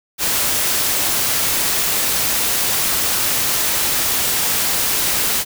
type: noise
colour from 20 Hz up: white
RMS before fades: -18 dBFS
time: 0.18-5.45 s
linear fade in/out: 50 ms
effects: none